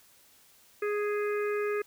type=harmonic tone; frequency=415.3 Hz; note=G#4; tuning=in tune; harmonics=1 / 3 / 4 / 5 / 6; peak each=-28 / -38 / -40 / -42 / -44 dBFS; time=0.82-1.82 s; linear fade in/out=5 ms; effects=white hiss -60 dBFS RMS until 1.86 s